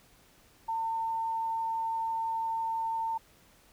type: tone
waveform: sine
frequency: 903 Hz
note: A5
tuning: 45 cents sharp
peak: -29 dBFS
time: 0.68-3.18 s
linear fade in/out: 10 ms
effects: pink hiss -61 dBFS RMS until 3.72 s